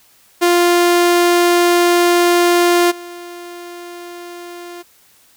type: tone with level steps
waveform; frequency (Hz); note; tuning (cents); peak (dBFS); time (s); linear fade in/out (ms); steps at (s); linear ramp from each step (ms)
sawtooth; 349.2; F4; 0; -6 / -26; 0.41-4.83; 20; 2.9; 20
effects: white hiss -51 dBFS RMS until 5.36 s